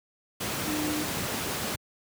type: tone in noise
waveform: sine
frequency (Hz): 302.4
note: D#4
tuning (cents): -49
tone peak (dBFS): -29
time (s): 0.67-1.03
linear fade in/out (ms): 10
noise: pink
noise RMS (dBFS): -31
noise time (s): 0.4-1.76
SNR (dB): -1
effects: high-pass 100 Hz 12 dB/octave